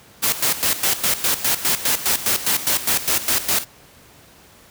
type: noise with tremolo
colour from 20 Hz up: white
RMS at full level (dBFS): -18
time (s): 0.22-3.65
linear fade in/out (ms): 20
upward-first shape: square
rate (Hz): 4.9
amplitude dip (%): 75
effects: pink hiss -48 dBFS RMS until 4.7 s + high-pass 60 Hz 12 dB/octave